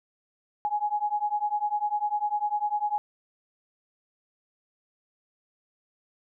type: beating tone pair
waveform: sine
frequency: 830.6 / 840.6 Hz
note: G#5 / G#5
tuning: 0 / +21 cents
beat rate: 10 Hz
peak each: -28 dBFS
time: 0.65-2.98 s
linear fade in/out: 0 ms
effects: none